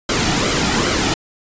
pink noise with flanger, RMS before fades -17 dBFS, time 0.09-1.14 s, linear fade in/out 2 ms, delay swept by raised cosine 1.1 to 1.91 ms, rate 2.5 Hz, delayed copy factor -0.55, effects resampled to 16000 Hz

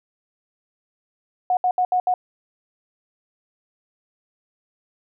sine tone bursts at uneven times, 730 Hz, F#5, 24 cents flat, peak -16 dBFS, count 5, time 1.5-1.57 / 1.64-1.71 / 1.78-1.85 / 1.92-2 / 2.07-2.14 s, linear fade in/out 2 ms, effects none

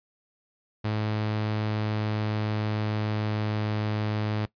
sawtooth tone with pitch glide, 107.1 to 106.48 Hz, A2 to G#2, -46 to +44 cents, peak -22 dBFS, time 0.84-4.46 s, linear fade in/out 10 ms, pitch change -10 cents, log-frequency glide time 1.58-3.72 s, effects noise-tail reverb RT60 0.1 s tail -19 dB re dry + resampled to 11025 Hz

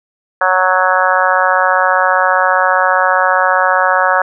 harmonic tone, 185 Hz, F#3, in tune, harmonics 3 / 4 / 5 / 6 / 7 / 8 / 9, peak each -17 / -17 / -17 / -17 / -17 / -17 / -17 dBFS, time 0.41-4.22 s, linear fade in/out 2 ms, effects none

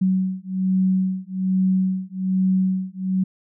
sine beating tone pair, 187.1 / 188.3 Hz, F#3 / F#3, +20 / +31 cents, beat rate 1.2 Hz, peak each -21 dBFS, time 0.01-3.24 s, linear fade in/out 10 ms, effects none

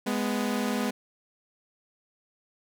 sawtooth tone pair together, 207.7 / 247.8 Hz, G#3 / B3, 0 / +6 cents, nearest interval minor third, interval 306 cents, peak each -25 dBFS, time 0.06-0.91 s, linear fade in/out 10 ms, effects none

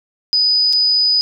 sine tone with dropouts, 4978 Hz, D#8, in tune, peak -11 dBFS, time 0.33-1.21 s, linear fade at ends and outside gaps 0 ms, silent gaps 0.727-0.732 s, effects none

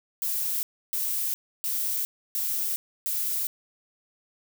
violet noise bursts, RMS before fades -28 dBFS, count 5, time 0.22-3.47 s, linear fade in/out 0 ms, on 410 ms, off 300 ms, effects none

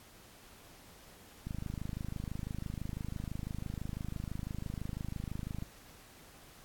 click train, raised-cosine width 5 ms, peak -26 dBFS, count 109, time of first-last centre 1.47-5.624 s, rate 26 Hz, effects pink hiss -57 dBFS RMS until 6.64 s + AAC 64 kbps

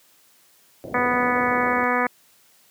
white low-pass noise, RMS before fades -34 dBFS, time 0.84-1.84 s, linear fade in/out 0 ms, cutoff 640 Hz, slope 48 dB/octave
harmonic tone, 246.9 Hz, B3, in tune, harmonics 1 / 2 / 3 / 4 / 5 / 6 / 7 / 8 / 9, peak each -27 / -26 / -27 / -26 / -26 / -31 / -27 / -30 / -30 dBFS, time 0.94-2.07 s, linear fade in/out 5 ms
effects white hiss -57 dBFS RMS until 2.7 s + high-pass 100 Hz 12 dB/octave

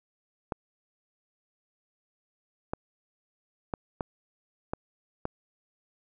clicks, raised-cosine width 1 ms, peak -16 dBFS, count 6, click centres 0.522 / 2.735 / 3.738 / 4.008 / 4.735 / 5.254 s, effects none

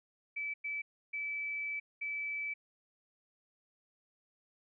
sine tone bursts at uneven times, 2307 Hz, D7, 31 cents flat, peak -35 dBFS, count 4, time 0.36-0.54 / 0.64-0.82 / 1.13-1.8 / 2.01-2.54 s, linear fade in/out 10 ms, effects none

